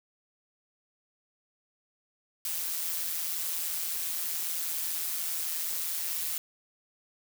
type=noise with amplitude modulation; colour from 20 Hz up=blue; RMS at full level=-30 dBFS; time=2.45-6.38 s; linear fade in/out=2 ms; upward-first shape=sine; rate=165 Hz; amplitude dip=60%; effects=none